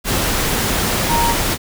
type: tone in noise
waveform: sine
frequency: 932.3 Hz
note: A#5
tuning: in tune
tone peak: -16 dBFS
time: 1.07-1.35 s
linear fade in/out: 50 ms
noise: pink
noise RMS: -18 dBFS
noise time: 0.04-1.58 s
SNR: -1 dB
effects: none